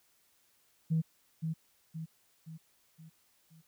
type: tone with echo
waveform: sine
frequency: 160.8 Hz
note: E3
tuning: 43 cents flat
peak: -25 dBFS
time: 0.9-1.02 s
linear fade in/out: 20 ms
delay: 520 ms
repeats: 5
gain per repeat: -6 dB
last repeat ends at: 3.62 s
effects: tanh soft clip ceiling -22 dBFS + white hiss -70 dBFS RMS until 3.67 s